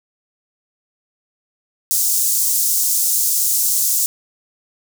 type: high-pass noise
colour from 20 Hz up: pink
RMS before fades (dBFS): -17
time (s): 1.91-4.06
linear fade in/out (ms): 0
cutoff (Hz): 6400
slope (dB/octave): 24
effects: none